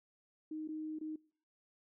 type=tone with dropouts; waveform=sine; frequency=311.1 Hz; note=D#4; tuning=in tune; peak=-39 dBFS; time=0.51-1.16 s; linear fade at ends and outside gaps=5 ms; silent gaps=0.677-0.687 / 0.988-1.011 s; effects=noise-tail reverb RT60 0.5 s tail -24 dB re dry